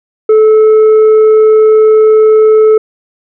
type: tone with tanh clipping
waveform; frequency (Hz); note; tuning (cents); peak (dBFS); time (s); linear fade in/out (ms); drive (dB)
triangle; 434.3; A4; -23; -3; 0.29-2.78; 5; 8
effects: none